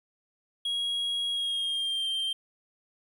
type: tone with pitch glide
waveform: triangle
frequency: 3300 to 3156 Hz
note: G#7 to G7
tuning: -12 to +11 cents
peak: -26 dBFS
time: 0.65-2.33 s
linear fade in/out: 5 ms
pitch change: -77 cents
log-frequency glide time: 1.33-2.08 s
effects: 11-bit